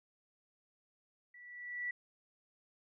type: tone with level ramp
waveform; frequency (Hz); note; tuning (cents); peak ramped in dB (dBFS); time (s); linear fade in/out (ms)
sine; 1955; B6; -18; -54 to -34; 1.34-1.91; 5
effects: none